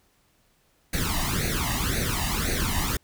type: noise with flanger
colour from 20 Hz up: pink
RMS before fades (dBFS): -26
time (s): 0.93-2.97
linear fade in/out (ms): 5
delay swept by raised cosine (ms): 0.47 to 1.07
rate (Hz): 1.9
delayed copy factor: +0.85
effects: pink hiss -65 dBFS RMS until 3.03 s